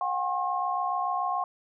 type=tone cluster; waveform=sine; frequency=725 / 792 / 1075 Hz; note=F#5 / G5 / C6; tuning=-35 / +18 / +47 cents; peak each=-30 / -32 / -29 dBFS; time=0.01-1.44 s; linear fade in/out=2 ms; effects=none